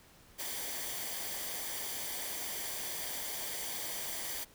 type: noise with comb filter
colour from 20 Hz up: white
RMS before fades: -39 dBFS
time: 0.38-4.45 s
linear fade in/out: 20 ms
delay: 0.75 ms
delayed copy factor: -0.55
effects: pink hiss -60 dBFS RMS until 4.54 s